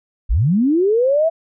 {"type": "linear sweep", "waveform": "sine", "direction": "up", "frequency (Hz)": [34.76, 670], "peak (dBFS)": -12, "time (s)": [0.29, 1.3], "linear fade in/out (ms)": 20, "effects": []}